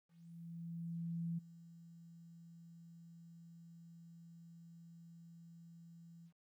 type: tone with ADSR envelope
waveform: sine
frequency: 168.1 Hz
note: E3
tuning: 34 cents sharp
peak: -37 dBFS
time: 0.08-6.33 s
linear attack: 1300 ms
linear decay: 13 ms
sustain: -18 dB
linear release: 74 ms
effects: 13-bit